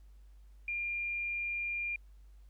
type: tone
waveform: sine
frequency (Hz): 2400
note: D7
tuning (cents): +37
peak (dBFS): -33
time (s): 0.68-1.96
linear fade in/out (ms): 2
effects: added 50 Hz sine -53 dBFS peak until 2.49 s + pink hiss -75 dBFS RMS until 2.49 s